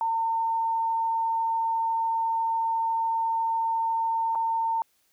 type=tone with dropouts; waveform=sine; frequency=907 Hz; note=A#5; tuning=48 cents flat; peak=-23 dBFS; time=0.01-4.82 s; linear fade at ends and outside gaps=1 ms; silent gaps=4.35-4.355 s; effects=white hiss -68 dBFS RMS until 5.12 s